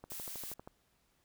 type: click train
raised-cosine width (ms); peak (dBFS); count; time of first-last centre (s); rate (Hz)
1; -33; 9; 0.04-0.675; 12.6
type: noise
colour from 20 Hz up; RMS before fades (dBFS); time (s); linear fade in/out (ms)
blue; -44; 0.1-0.54; 5
effects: pink hiss -74 dBFS RMS until 1.24 s